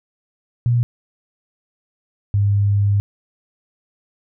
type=tone pair in turn; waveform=sine; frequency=120 / 101.2 Hz; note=B2 / G#2; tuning=-49 / -44 cents; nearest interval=minor third; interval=295 cents; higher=first; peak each=-13 dBFS; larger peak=neither; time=0.66-0.83 / 2.34-3 s; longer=second; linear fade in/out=0 ms; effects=none